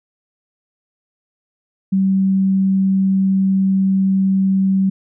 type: tone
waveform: sine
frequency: 192.1 Hz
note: G3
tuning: 35 cents flat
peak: -12 dBFS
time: 1.92-4.9 s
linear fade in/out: 10 ms
effects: none